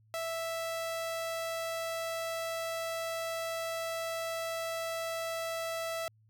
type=tone; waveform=sawtooth; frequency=659 Hz; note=E5; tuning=1 cent flat; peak=-30 dBFS; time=0.14-6.08 s; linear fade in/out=0 ms; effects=added 109 Hz sine -62 dBFS peak until 6.29 s